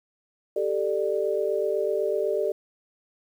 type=chord; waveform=sine; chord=G suspended second; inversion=none; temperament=equal with one note detuned; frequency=392 / 440 / 594.8 Hz; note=G4 / A4 / D5; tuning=0 / 0 / +22 cents; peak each=-27 dBFS; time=0.56-2.52 s; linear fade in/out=5 ms; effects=9-bit